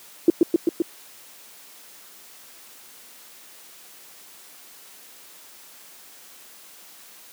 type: tone with echo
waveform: sine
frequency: 336 Hz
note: E4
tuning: 33 cents sharp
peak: -8 dBFS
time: 0.28-0.3 s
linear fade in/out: 2 ms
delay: 130 ms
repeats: 4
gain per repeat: -2 dB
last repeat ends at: 0.82 s
effects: white hiss -47 dBFS RMS until 7.32 s + high-pass 200 Hz 12 dB/octave